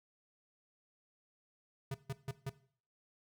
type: tone bursts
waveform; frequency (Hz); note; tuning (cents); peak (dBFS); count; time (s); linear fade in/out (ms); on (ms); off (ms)
square; 135.8; C#3; -35; -37; 4; 1.91-2.496; 5; 34; 150
effects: noise-tail reverb RT60 0.5 s tail -17 dB re dry